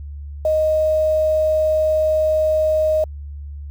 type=tone with quantisation; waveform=sine; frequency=622.3 Hz; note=D#5; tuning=in tune; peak=-14 dBFS; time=0.45-3.04 s; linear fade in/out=2 ms; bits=7; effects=added 72 Hz sine -29 dBFS peak until 3.7 s